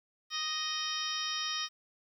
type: harmonic tone with a mistuned harmonic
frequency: 622.3 Hz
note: D#5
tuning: in tune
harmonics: 2 / 3 / 4 / 5 / 6 / 7 / 8 / 9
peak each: -40 / -42 / -45 / -39 / -39 / -49 / -41 / -39 dBFS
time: 0.3-1.69 s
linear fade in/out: 50 ms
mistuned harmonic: 8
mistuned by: +26 cents
effects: 11-bit